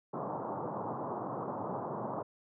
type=band-pass noise; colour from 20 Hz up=white; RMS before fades=-38 dBFS; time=0.13-2.23 s; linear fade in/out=10 ms; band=110 to 1100 Hz; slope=48 dB/octave; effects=none